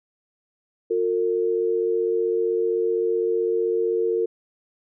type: tone pair together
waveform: sine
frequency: 358.2 / 453.9 Hz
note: F4 / A#4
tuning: +44 / -46 cents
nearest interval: major third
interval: 410 cents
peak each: -24 / -21 dBFS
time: 0.9-4.26 s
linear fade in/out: 10 ms
effects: none

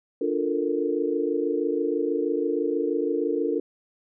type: chord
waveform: sine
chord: Bb major seventh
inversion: first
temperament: equal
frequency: 293.7 / 349.2 / 440 / 466.2 Hz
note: D4 / F4 / A4 / Bb4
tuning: 0 / 0 / 0 / 0 cents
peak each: -28 dBFS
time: 0.21-3.6 s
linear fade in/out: 5 ms
effects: none

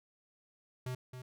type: tone with echo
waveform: square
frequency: 127 Hz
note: B2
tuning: 49 cents sharp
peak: -37 dBFS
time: 0.86-0.95 s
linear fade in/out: 5 ms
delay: 270 ms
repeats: 1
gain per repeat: -8 dB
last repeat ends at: 1.22 s
effects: none

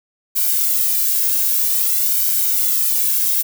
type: noise with flanger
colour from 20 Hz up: violet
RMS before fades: -17 dBFS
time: 0.35-3.43 s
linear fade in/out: 20 ms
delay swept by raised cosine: 1.3 to 1.86 ms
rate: 0.51 Hz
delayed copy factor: +0.8
effects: none

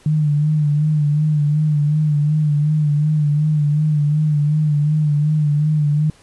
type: tone with vibrato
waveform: sine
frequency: 150.2 Hz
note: D3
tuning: 39 cents sharp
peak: -13 dBFS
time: 0.06-6.1 s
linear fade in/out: 2 ms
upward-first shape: sine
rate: 2.7 Hz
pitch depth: 48 cents each way
effects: pink hiss -50 dBFS RMS until 6.22 s + resampled to 24000 Hz

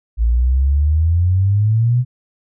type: exponential sweep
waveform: sine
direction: up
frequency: 55 to 126.9 Hz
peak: -11 dBFS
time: 0.17-2.05 s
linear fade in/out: 50 ms
effects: none

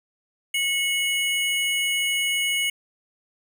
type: tone pair together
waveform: square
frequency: 2193 / 2927 Hz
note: C#7 / F#7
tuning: -19 / -19 cents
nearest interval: perfect fourth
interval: 500 cents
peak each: -25 dBFS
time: 0.54-2.7 s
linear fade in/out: 5 ms
effects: none

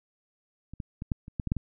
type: clicks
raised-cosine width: 5 ms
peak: -29 / -22 / -23 / -15 / -30 / -17 / -18 / -13 / -20 dBFS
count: 9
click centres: 0.736 / 0.802 / 1.021 / 1.118 / 1.281 / 1.398 / 1.473 / 1.519 / 1.567 s
effects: none

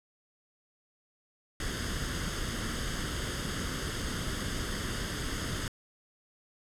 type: noise with comb filter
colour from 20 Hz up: pink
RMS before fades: -34 dBFS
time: 1.6-5.68 s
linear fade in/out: 2 ms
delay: 0.61 ms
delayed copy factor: +0.65
effects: low-pass 9000 Hz 12 dB/octave

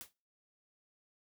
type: noise with exponential decay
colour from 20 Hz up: white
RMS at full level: -43 dBFS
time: 0.01-0.13 s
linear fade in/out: 0 ms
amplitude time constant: 24 ms
effects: noise-tail reverb RT60 0.4 s tail -26 dB re dry

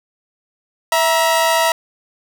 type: tone pair together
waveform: sawtooth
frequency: 658 / 949.7 Hz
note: E5 / A#5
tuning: -3 / +32 cents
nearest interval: tritone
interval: 635 cents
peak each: -12 dBFS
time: 0.92-1.72 s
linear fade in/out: 2 ms
effects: none

